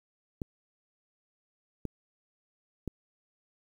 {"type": "clicks", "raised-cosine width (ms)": 3, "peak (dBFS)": -21, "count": 3, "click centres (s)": [0.418, 1.853, 2.877], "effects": ["9-bit"]}